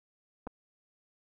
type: clicks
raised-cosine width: 1 ms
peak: -27 dBFS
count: 2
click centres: 0.469 / 0.473 s
effects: none